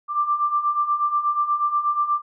sine beating tone pair, 1174.7 / 1183 Hz, D6 / D6, 0 / +12 cents, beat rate 8.3 Hz, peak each -25 / -20 dBFS, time 0.08-2.22 s, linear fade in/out 50 ms, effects none

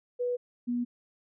sine tone pair in turn, 490.5 / 242.3 Hz, B4 / B3, -12 / -33 cents, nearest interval octave, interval 1221 cents, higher first, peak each -27 dBFS, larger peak neither, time 0.19-0.37 / 0.67-0.85 s, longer neither, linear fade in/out 20 ms, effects none

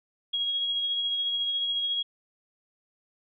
sine tone with tremolo, 3299 Hz, G#7, 12 cents flat, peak -24 dBFS, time 0.33-2.03 s, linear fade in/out 10 ms, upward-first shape triangle, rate 14 Hz, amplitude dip 35%, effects none

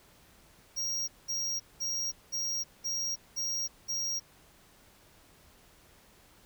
square tone bursts, 5630 Hz, F8, 13 cents sharp, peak -31 dBFS, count 7, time 0.76-4.2 s, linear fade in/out 20 ms, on 320 ms, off 200 ms, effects pink hiss -60 dBFS RMS until 6.45 s

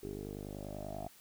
10% pulse tone with low-pass filter sweep, 50.3 Hz, G1, 45 cents sharp, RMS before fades -43 dBFS, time 0.03-1.08 s, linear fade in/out 5 ms, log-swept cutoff 400 to 700 Hz, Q 8.6, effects white hiss -60 dBFS RMS until 1.2 s

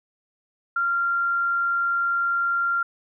sine tone, 1385 Hz, F6, 15 cents flat, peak -20 dBFS, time 0.76-2.83 s, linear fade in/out 5 ms, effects none

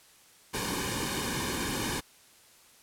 pink noise with comb filter, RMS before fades -32 dBFS, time 0.53-2.01 s, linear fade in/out 20 ms, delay 1.5 ms, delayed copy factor -0.8, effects white hiss -58 dBFS RMS until 2.82 s + low-pass 12000 Hz 12 dB/octave

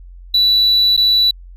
triangle tone with dropouts, 3951 Hz, B7, in tune, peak -7 dBFS, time 0.34-1.31 s, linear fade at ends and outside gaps 5 ms, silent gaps 0.966-0.975 s, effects tanh soft clip ceiling -5 dBFS + added 44 Hz sine -34 dBFS peak until 1.56 s

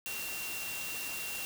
sine tone in noise, 2748 Hz, F7, 29 cents flat, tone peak -40 dBFS, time 0.06-1.45 s, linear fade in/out 0 ms, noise white, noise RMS -40 dBFS, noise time 0.06-1.45 s, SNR -3 dB, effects none

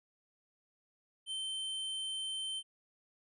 square tone, 3100 Hz, G7, 20 cents flat, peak -37 dBFS, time 1.26-2.63 s, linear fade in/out 50 ms, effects resampled to 24000 Hz

